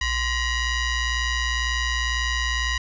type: ring-modulated tone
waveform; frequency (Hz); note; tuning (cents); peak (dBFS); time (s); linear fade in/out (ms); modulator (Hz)
sawtooth; 978; B5; -17; -15; 0.01-2.78; 5; 917
effects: resampled to 16000 Hz + 9-bit